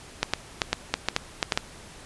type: clicks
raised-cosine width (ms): 0.2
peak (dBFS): -4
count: 10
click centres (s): 0.23 / 0.336 / 0.618 / 0.73 / 0.94 / 1.086 / 1.164 / 1.428 / 1.522 / 1.575
effects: pink hiss -46 dBFS RMS until 2.05 s + resampled to 24000 Hz